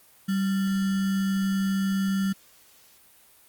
sine tone with sample-and-hold, 193.7 Hz, G3, 20 cents flat, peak -22 dBFS, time 0.28-2.33 s, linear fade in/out 10 ms, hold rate 1575 Hz, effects white hiss -56 dBFS RMS until 3.48 s + Opus 32 kbps

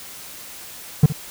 triangle tone with echo, 150 Hz, D3, 37 cents sharp, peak -4 dBFS, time 1.03-1.06 s, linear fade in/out 5 ms, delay 66 ms, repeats 1, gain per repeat -15 dB, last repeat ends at 1.126 s, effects white hiss -38 dBFS RMS until 1.3 s

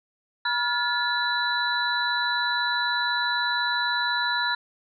sine tone cluster, 966 / 1414 / 1720 / 3972 Hz, B5 / F6 / A6 / B7, -39 / +21 / -40 / +9 cents, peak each -28 dBFS, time 0.45-4.55 s, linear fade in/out 5 ms, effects none

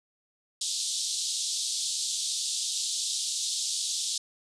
pink band-pass noise, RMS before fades -31 dBFS, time 0.61-4.18 s, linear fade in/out 5 ms, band 3500 to 9200 Hz, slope 48 dB/octave, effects none

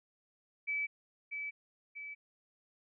sine tone with echo, 2300 Hz, D7, 37 cents flat, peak -32 dBFS, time 0.67-0.87 s, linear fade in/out 20 ms, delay 640 ms, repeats 2, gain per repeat -5 dB, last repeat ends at 2.15 s, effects none

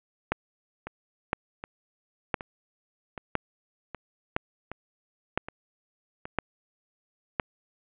two click trains, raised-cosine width 0.5 ms, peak -21 / -9 dBFS, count 8 / 8, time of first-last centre 0.87-6.255 / 0.32-7.398 s, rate 1.3 / 0.989 Hz, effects resampled to 8000 Hz + 8-bit

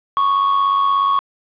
triangle tone with amplitude modulation, 1108.7 Hz, C#6, in tune, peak -9 dBFS, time 0.17-1.19 s, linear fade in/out 0 ms, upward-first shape sine, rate 96.8 Hz, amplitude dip 50%, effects resampled to 8000 Hz + 7-bit

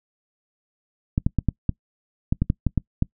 clicks, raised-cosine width 5 ms, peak -7 dBFS, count 11, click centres 1.179 / 1.265 / 1.387 / 1.487 / 1.693 / 2.325 / 2.42 / 2.501 / 2.667 / 2.777 / 3.024 s, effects noise-tail reverb RT60 0.1 s tail -24 dB re dry

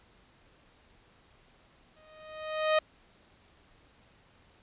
sawtooth tone with exponential growth, 622.3 Hz, D#5, in tune, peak -17 dBFS, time 1.96-2.79 s, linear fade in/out 5 ms, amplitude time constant 180 ms, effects pink hiss -62 dBFS RMS until 4.62 s + resampled to 8000 Hz

